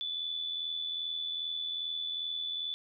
sine tone with amplitude modulation, 3476 Hz, A7, 22 cents flat, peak -31 dBFS, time 0.01-2.74 s, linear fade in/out 0 ms, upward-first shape sine, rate 82.5 Hz, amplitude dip 45%, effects none

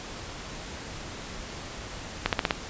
accelerating click train, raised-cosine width 0.3 ms, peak -6 dBFS, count 5, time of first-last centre 2.26-2.508 s, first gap 68 ms, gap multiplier 0.94, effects pink hiss -39 dBFS RMS until 2.69 s + resampled to 16000 Hz

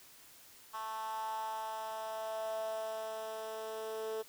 10% pulse tone with high-pass filter sweep, 220 Hz, A3, in tune, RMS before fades -40 dBFS, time 0.73-4.23 s, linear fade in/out 20 ms, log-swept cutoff 1000 to 450 Hz, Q 6.2, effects white hiss -58 dBFS RMS until 4.28 s

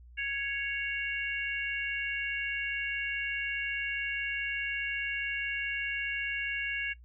harmonic tone, 554.4 Hz, C#5, in tune, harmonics 3 / 4 / 5, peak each -35 / -35 / -35 dBFS, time 0.17-6.94 s, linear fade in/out 20 ms, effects noise-tail reverb RT60 0.1 s tail -20 dB re dry + added 60 Hz sine -50 dBFS peak until 7.04 s

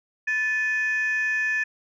sine tone pair together, 1746.6 / 2489 Hz, A6 / D#7, -13 / 0 cents, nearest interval tritone, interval 613 cents, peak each -21 / -27 dBFS, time 0.27-1.64 s, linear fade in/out 10 ms, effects tanh soft clip ceiling -18 dBFS

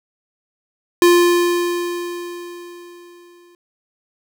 square tone with exponential decay, 349.2 Hz, F4, in tune, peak -8 dBFS, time 1.02-3.55 s, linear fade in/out 1 ms, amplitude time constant 550 ms, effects none

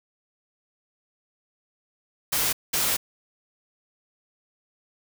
white noise bursts at uneven times, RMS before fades -24 dBFS, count 2, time 2.32-2.53 / 2.73-2.97 s, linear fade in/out 10 ms, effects none

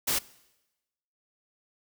white noise, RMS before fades -27 dBFS, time 0.07-0.19 s, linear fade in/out 10 ms, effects noise-tail reverb RT60 1.0 s tail -21 dB re dry

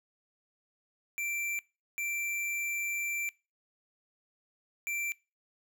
square tone bursts at uneven times, 2349 Hz, D7, in tune, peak -33 dBFS, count 3, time 1.18-1.59 / 1.98-3.29 / 4.87-5.12 s, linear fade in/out 0 ms, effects noise-tail reverb RT60 0.3 s tail -23 dB re dry

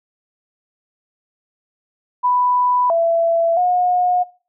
sine tone with pitch steps, 990 / 669 / 721 Hz, B5 / E5 / F#5, +4 / +25 / -45 cents, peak -13 dBFS, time 2.23-4.24 s, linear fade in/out 20 ms, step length 670 ms, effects noise-tail reverb RT60 0.4 s tail -22 dB re dry

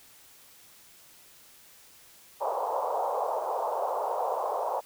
white band-pass noise, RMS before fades -30 dBFS, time 2.4-4.81 s, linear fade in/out 20 ms, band 470 to 1000 Hz, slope 48 dB/octave, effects white hiss -55 dBFS RMS until 4.85 s

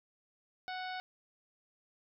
harmonic tone, 740 Hz, F#5, in tune, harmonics 1 / 2 / 3 / 4 / 5 / 6 / 7, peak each -40 / -44 / -48 / -53 / -50 / -53 / -57 dBFS, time 0.68-1 s, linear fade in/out 0 ms, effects none

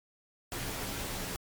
pink noise with comb filter, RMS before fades -37 dBFS, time 0.52-1.36 s, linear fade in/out 0 ms, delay 13 ms, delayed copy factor -0.6, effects MP3 96 kbps

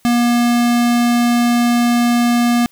square tone, 239.1 Hz, A#3, 44 cents sharp, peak -12 dBFS, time 0.05-2.66 s, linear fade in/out 0 ms, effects white hiss -55 dBFS RMS until 2.71 s

